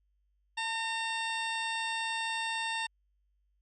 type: harmonic tone with a mistuned harmonic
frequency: 911 Hz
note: A#5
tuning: 40 cents flat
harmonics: 1 / 2 / 3 / 4 / 5 / 6 / 8 / 9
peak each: -36 / -37 / -38 / -39 / -47 / -50 / -57 / -47 dBFS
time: 0.57-2.87 s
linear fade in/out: 10 ms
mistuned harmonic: 1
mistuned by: -25 cents
effects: added 50 Hz sine -70 dBFS peak until 3.61 s